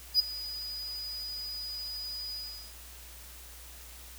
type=tone with ADSR envelope; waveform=triangle; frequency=4944 Hz; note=D#8; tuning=12 cents flat; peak=-17 dBFS; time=0.14-2.75 s; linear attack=54 ms; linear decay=13 ms; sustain=-18 dB; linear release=400 ms; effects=added 60 Hz sine -50 dBFS peak until 4.18 s + white hiss -50 dBFS RMS until 4.18 s